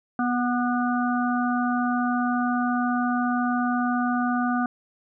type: harmonic tone with a mistuned harmonic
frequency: 245.3 Hz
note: B3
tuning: 12 cents flat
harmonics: 1 / 3 / 5 / 6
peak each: -23 / -28 / -30 / -31 dBFS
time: 0.19-4.66 s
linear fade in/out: 2 ms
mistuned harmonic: 5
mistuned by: -18 cents
effects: none